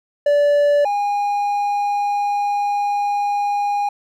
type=tone pair in turn; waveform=triangle; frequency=580 / 816.7 Hz; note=D5 / G#5; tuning=-22 / -29 cents; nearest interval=tritone; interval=593 cents; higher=second; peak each=-10 / -15 dBFS; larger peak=first; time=0.26-0.85 / 0.85-3.89 s; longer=second; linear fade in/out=5 ms; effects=none